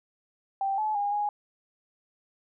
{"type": "tone with pitch steps", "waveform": "sine", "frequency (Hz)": [783, 859, 814, 828], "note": ["G5", "A5", "G#5", "G#5"], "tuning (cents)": [-2, -42, -35, -5], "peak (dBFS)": -25, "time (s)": [0.61, 1.29], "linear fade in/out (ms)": 2, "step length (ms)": 170, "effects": []}